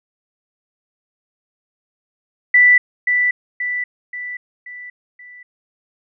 sine tone with echo, 1975.5 Hz, B6, in tune, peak -7 dBFS, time 2.54-2.78 s, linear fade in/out 5 ms, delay 530 ms, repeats 5, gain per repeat -6 dB, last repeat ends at 5.43 s, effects none

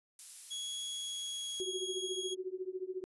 violet noise, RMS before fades -44 dBFS, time 0.19-1.61 s, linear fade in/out 2 ms
sawtooth tone with pitch glide, 3339 to 3312 Hz, G#7 to G#7, +9 to -5 cents, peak -35 dBFS, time 0.5-2.35 s, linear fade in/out 20 ms, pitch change -14 cents, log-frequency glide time 0.89-1.76 s
sine tone with tremolo, 372.3 Hz, F#4, 11 cents sharp, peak -33 dBFS, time 1.6-3.04 s, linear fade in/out 0 ms, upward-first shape triangle, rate 14 Hz, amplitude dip 100%
effects resampled to 24000 Hz

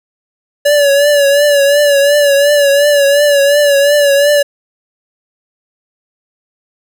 square tone with vibrato, 572 Hz, D5, 46 cents flat, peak -7 dBFS, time 0.65-4.43 s, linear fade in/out 10 ms, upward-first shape triangle, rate 2.8 Hz, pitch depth 59 cents each way, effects none

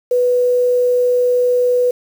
sine tone with quantisation, 493.9 Hz, B4, in tune, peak -11 dBFS, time 0.11-1.91 s, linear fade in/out 5 ms, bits 6, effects none

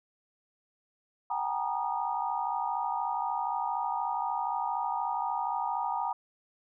sine tone cluster, 753 / 806 / 883 / 947 / 1227 Hz, F#5 / G5 / A5 / A#5 / D#6, +30 / +48 / +6 / +27 / -25 cents, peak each -37 / -35 / -38 / -32 / -38 dBFS, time 1.3-6.13 s, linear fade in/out 5 ms, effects none

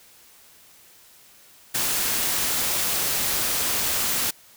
white noise, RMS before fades -24 dBFS, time 1.74-4.31 s, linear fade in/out 10 ms, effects white hiss -52 dBFS RMS until 4.56 s

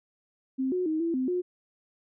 sine tone with pitch steps, 263.2 / 364.2 / 314.3 / 334.2 / 258.3 / 359.5 Hz, C4 / F#4 / D#4 / E4 / C4 / F#4, +10 / -27 / +18 / +24 / -22 / -50 cents, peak -25 dBFS, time 0.58-1.42 s, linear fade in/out 20 ms, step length 140 ms, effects none

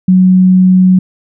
sine tone, 185 Hz, F#3, in tune, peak -3 dBFS, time 0.08-0.99 s, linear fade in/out 5 ms, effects none

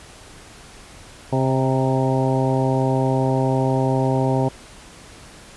harmonic tone with a mistuned harmonic, 132.1 Hz, C3, 17 cents sharp, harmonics 1 / 2 / 3 / 4 / 5 / 6 / 7, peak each -20 / -23 / -25 / -26 / -27 / -28 / -28 dBFS, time 1.32-4.49 s, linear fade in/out 10 ms, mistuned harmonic 5, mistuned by -34 cents, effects pink hiss -43 dBFS RMS until 5.56 s + resampled to 24000 Hz

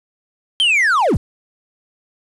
triangle linear sweep, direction down, 3209 to 43.65 Hz, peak -10 dBFS, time 0.6-1.17 s, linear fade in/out 0 ms, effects resampled to 24000 Hz + 7-bit

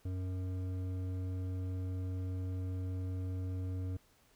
sine tone with hard clipping, 92.5 Hz, F#2, in tune, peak -37 dBFS, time 0.05-3.97 s, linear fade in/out 5 ms, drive 10 dB, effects pink hiss -68 dBFS RMS until 4.35 s

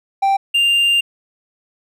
triangle tone pair in turn, 784 / 2794 Hz, G5 / F7, 0 / 0 cents, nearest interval octave + minor seventh, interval 2200 cents, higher second, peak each -10 dBFS, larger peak neither, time 0.22-0.37 / 0.54-1.01 s, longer second, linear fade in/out 10 ms, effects none

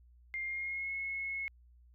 sine tone with pitch glide, 2112 to 2180 Hz, C7 to C#7, +16 to -29 cents, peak -35 dBFS, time 0.34-1.48 s, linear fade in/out 0 ms, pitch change +55 cents, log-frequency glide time 0.44-0.92 s, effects added 60 Hz sine -58 dBFS peak until 1.94 s

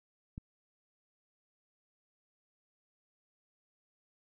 click, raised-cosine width 5 ms, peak -29 dBFS, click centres 0.379 s, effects none

